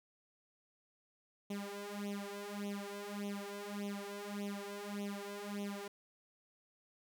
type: tone with flanger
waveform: sawtooth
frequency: 202.7 Hz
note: G#3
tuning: 42 cents flat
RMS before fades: -43 dBFS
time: 1.5-5.88 s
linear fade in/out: 5 ms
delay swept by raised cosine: 0.31 to 3.01 ms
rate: 1.7 Hz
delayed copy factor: +1
effects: none